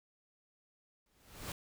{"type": "noise with exponential growth", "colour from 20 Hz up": "pink", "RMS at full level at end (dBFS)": -39, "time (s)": [1.06, 1.52], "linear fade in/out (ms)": 2, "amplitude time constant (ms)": 99, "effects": []}